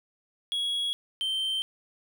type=tone pair in turn; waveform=triangle; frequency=3330 / 3121 Hz; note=G#7 / G7; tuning=+4 / -8 cents; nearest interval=minor second; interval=112 cents; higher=first; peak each=-25 dBFS; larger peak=neither; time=0.52-0.93 / 1.21-1.62 s; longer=neither; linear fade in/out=0 ms; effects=none